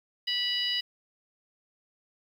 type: harmonic tone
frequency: 980 Hz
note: B5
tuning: 14 cents flat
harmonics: 2 / 3 / 4 / 5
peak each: -36 / -29 / -34 / -33 dBFS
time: 0.27-0.81 s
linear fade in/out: 10 ms
effects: 9-bit